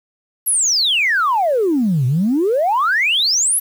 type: exponential two-way sweep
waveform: sine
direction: down then up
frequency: 11840 to 120 to 11840 Hz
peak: -12 dBFS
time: 0.46-3.6 s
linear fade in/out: 20 ms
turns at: 2.06 s
effects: tanh soft clip ceiling -9 dBFS + 7-bit